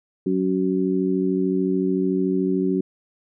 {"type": "harmonic tone", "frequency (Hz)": 93.6, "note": "F#2", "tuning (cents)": 20, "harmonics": [2, 3, 4], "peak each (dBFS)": [-23, -23, -23], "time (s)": [0.26, 2.81], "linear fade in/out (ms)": 5, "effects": []}